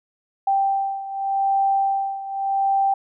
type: beating tone pair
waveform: sine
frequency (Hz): 784 / 784.85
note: G5 / G5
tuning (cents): 0 / +2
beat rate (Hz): 0.85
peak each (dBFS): -20 / -24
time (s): 0.47-2.94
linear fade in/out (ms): 5
effects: none